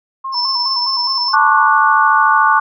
sine tone with vibrato, 1019 Hz, C6, 46 cents flat, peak -20 dBFS, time 0.24-1.68 s, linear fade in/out 10 ms, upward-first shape square, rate 4.8 Hz, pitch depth 83 cents each way
sine tone with tremolo, 5300 Hz, E8, 9 cents sharp, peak -14 dBFS, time 0.32-1.36 s, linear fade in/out 50 ms, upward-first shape square, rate 18 Hz, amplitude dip 25%
sine chord, D major seventh, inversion second, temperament just, 881 / 1101.2 / 1174.7 / 1468.3 Hz, A5 / C#6 / D6 / F#6, +2 / -12 / 0 / -14 cents, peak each -14 dBFS, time 1.33-2.6 s, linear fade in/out 10 ms
effects none

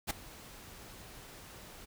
pink noise with ADSR envelope, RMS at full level -31 dBFS, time 0.07-1.86 s, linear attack 33 ms, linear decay 10 ms, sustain -20 dB, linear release 21 ms, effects none

